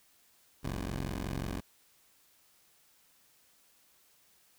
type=tone pair together; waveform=10% pulse; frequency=45.59 / 67 Hz; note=F#1 / C2; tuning=-25 / +42 cents; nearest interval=perfect fifth; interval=667 cents; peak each=-28 / -31 dBFS; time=0.63-1.61 s; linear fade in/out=20 ms; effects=white hiss -66 dBFS RMS until 4.58 s